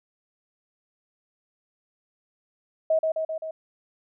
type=tone with echo; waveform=sine; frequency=637 Hz; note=D#5; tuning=41 cents sharp; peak=-18 dBFS; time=2.9-2.99 s; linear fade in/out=5 ms; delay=130 ms; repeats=4; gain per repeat=-3 dB; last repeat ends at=3.51 s; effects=none